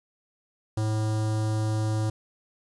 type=tone with notch filter; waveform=square; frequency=108.5 Hz; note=A2; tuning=24 cents flat; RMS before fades=-26 dBFS; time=0.77-2.1 s; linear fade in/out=5 ms; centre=2300 Hz; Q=0.78; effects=resampled to 24000 Hz + 9-bit